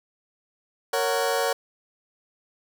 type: chord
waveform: sawtooth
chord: F# major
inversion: first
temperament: just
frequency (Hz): 462.5 / 555 / 740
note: A#4 / C#5 / F#5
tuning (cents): -14 / +2 / 0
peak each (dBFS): -22 / -22 / -24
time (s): 0.93-1.53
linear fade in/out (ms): 5
effects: none